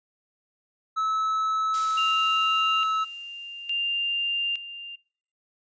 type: tone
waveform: triangle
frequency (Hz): 1300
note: E6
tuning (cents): -24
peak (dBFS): -21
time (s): 0.96-3.05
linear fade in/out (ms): 20
type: noise with exponential decay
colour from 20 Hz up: blue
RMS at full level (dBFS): -32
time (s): 1.74-4.41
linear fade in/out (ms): 1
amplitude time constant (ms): 580
type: tone with tremolo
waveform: sine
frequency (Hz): 2794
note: F7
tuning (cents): 0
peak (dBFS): -24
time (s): 1.97-4.96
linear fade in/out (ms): 10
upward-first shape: square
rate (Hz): 0.58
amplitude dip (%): 75
effects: noise-tail reverb RT60 0.6 s tail -26 dB re dry + resampled to 16000 Hz